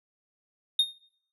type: tone with exponential decay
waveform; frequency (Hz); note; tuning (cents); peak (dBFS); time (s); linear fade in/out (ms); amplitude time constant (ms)
triangle; 3690; A#7; -18; -15; 0.79-0.95; 5; 34
effects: noise-tail reverb RT60 0.6 s tail -20 dB re dry + resampled to 32000 Hz